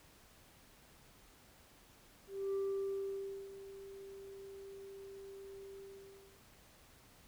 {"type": "tone with ADSR envelope", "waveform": "sine", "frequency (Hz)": 392, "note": "G4", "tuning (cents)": 0, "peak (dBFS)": -31, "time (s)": [2.27, 6.43], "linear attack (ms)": 270, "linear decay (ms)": 950, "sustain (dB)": -17, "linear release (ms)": 670, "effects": ["tanh soft clip ceiling -33 dBFS", "pink hiss -63 dBFS RMS until 7.27 s"]}